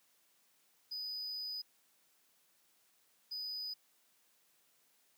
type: tone bursts at uneven times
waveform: triangle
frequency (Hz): 4978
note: D#8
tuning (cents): 0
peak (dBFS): -38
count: 2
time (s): 0.91-1.62 / 3.31-3.74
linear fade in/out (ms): 10
effects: white hiss -72 dBFS RMS until 5.17 s + high-pass 150 Hz 12 dB/octave